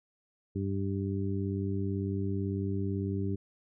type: harmonic tone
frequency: 98 Hz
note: G2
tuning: in tune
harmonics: 1 / 2 / 3 / 4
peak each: -32 / -35 / -37 / -38 dBFS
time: 0.55-3.36 s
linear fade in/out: 10 ms
effects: none